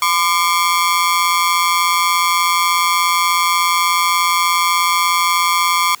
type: ring-modulated tone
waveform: sawtooth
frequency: 1108.7 Hz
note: C#6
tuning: in tune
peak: -6 dBFS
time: 0.02-5.95 s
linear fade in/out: 2 ms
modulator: 88.3 Hz
effects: white hiss -43 dBFS RMS until 6 s